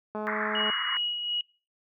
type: click train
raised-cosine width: 1 ms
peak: -21 dBFS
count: 118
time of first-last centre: 0.15-0.699 s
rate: 213 Hz
type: band-pass noise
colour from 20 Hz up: white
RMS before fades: -32 dBFS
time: 0.27-0.97 s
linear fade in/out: 0 ms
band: 1000 to 2100 Hz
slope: 96 dB/octave
type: tone with tremolo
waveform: sine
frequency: 2904 Hz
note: F#7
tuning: 33 cents flat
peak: -26 dBFS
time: 0.55-1.41 s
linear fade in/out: 2 ms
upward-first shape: sine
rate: 2.7 Hz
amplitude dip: 45%
effects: noise-tail reverb RT60 0.4 s tail -26 dB re dry + high-pass 150 Hz 12 dB/octave